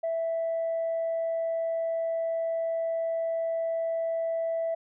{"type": "tone", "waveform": "sine", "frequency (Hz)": 659.3, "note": "E5", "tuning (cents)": 0, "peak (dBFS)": -25, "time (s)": [0.03, 4.75], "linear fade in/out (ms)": 10, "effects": ["tanh soft clip ceiling -23 dBFS"]}